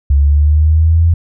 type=linear sweep; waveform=sine; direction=up; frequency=69.3 to 84.7 Hz; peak=-6 dBFS; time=0.1-1.14 s; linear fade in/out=5 ms; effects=none